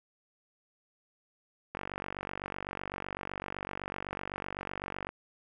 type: click train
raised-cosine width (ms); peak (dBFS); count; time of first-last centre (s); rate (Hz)
0.5; -21; 161; 1.75-5.09; 47.9
effects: none